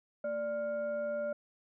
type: tone with frequency modulation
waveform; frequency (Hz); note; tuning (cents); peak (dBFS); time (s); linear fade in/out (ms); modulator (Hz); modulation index
sine; 587.3; D5; 0; -32; 0.24-1.33; 5; 814; 0.45
effects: none